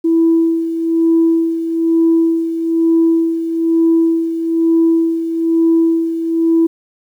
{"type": "tone with tremolo", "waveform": "sine", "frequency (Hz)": 329.6, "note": "E4", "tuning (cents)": 0, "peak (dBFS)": -7, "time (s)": [0.04, 6.67], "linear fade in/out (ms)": 10, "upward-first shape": "sine", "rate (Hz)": 1.1, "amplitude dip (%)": 65, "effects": ["tanh soft clip ceiling -4 dBFS", "8-bit"]}